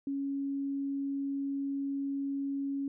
sine tone, 277.2 Hz, C#4, in tune, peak -31 dBFS, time 0.07-2.88 s, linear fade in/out 2 ms, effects none

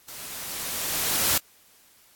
white noise with level ramp, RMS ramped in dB -40 to -21 dBFS, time 0.08-1.38 s, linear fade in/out 5 ms, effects white hiss -57 dBFS RMS until 2.15 s + AAC 64 kbps

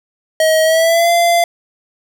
square tone with pitch glide, 634 to 687.4 Hz, D#5 to F5, +32 to -28 cents, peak -10 dBFS, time 0.4-1.44 s, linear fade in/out 2 ms, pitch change +140 cents, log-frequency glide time 0.63-1.1 s, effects none

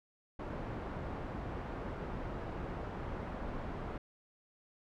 pink low-pass noise, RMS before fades -41 dBFS, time 0.39-3.98 s, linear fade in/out 5 ms, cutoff 1200 Hz, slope 12 dB/octave, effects none

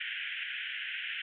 white band-pass noise, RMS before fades -38 dBFS, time 0-1.22 s, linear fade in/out 5 ms, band 1500 to 3200 Hz, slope 96 dB/octave, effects none

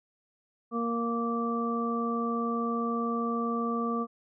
harmonic tone, 233.1 Hz, A#3, in tune, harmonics 1 / 2 / 3 / 5, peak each -30 / -34 / -40 / -32 dBFS, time 0.71-4.07 s, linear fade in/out 50 ms, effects none

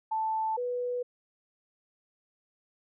sine tone pair in turn, 880 / 491.7 Hz, A5 / B4, 0 / -8 cents, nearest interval minor seventh, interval 1008 cents, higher first, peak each -27 / -29 dBFS, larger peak first, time 0.11-0.57 / 0.57-1.03 s, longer neither, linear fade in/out 10 ms, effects none

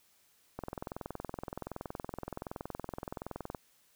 click train, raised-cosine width 1 ms, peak -24 dBFS, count 64, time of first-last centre 0.59-3.548 s, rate 21.3 Hz, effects white hiss -68 dBFS RMS until 3.95 s

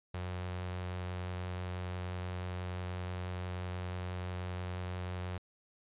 sawtooth tone with notch filter, 90.6 Hz, F#2, 36 cents flat, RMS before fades -39 dBFS, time 0.14-5.38 s, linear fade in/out 5 ms, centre 250 Hz, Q 1.4, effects resampled to 8000 Hz

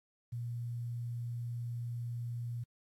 sine tone with quantisation, 119.1 Hz, A#2, 38 cents sharp, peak -36 dBFS, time 0.32-2.64 s, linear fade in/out 10 ms, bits 11, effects AAC 64 kbps

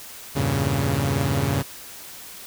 sawtooth chord, E diminished seventh, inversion none, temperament equal, 82.41 / 98 / 116.54 / 138.59 Hz, E2 / G2 / Bb2 / Db3, 0 / 0 / 0 / 0 cents, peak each -25 / -23 / -24 / -19 dBFS, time 0.35-1.63 s, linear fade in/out 20 ms, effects white hiss -40 dBFS RMS until 2.46 s

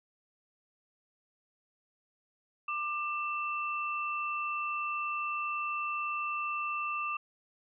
sine tone pair together, 1190.2 / 2672 Hz, D6 / E7, +23 / +23 cents, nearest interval octave + major second, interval 1400 cents, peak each -33 / -36 dBFS, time 2.68-7.17 s, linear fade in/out 5 ms, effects none

